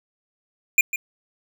square tone with echo, 2416 Hz, D7, 48 cents sharp, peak -12 dBFS, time 0.78-0.81 s, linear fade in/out 2 ms, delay 150 ms, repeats 1, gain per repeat -12 dB, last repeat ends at 0.96 s, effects none

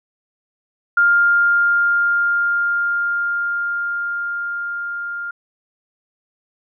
sine tone with level ramp, 1403 Hz, F6, 8 cents sharp, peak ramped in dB -10 to -24 dBFS, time 0.97-5.31 s, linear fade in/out 5 ms, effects none

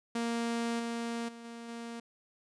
sawtooth tone with level steps, 233.1 Hz, A#3, in tune, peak -27 / -30 / -42 / -39 / -36 dBFS, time 0.15-2 s, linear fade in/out 5 ms, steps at 0.79 / 1.28 / 1.44 / 1.68 s, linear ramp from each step 10 ms, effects resampled to 22050 Hz

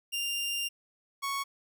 sawtooth tone pair in turn, 2794 / 1108.8 Hz, F7 / C#6, 0 / 0 cents, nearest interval octave + major third, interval 1600 cents, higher first, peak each -27 dBFS, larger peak neither, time 0.12-0.69 / 1.22-1.44 s, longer first, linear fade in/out 20 ms, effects none

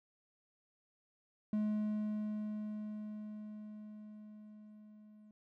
triangle tone with level ramp, 212.1 Hz, G#3, 37 cents sharp, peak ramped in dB -29 to -55 dBFS, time 1.53-5.31 s, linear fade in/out 2 ms, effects none

